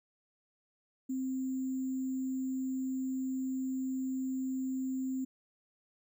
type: tone with sample-and-hold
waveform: sine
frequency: 261.6 Hz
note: C4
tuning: in tune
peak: -32 dBFS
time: 1.09-5.25 s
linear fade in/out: 10 ms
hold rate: 7350 Hz
effects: none